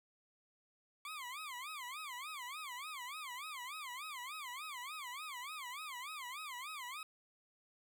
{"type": "tone with vibrato", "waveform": "20% pulse", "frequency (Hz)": 1111, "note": "C#6", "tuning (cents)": 4, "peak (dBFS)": -39, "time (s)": [1.05, 7.03], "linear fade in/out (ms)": 2, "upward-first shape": "sine", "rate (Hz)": 3.4, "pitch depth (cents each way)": 240, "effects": []}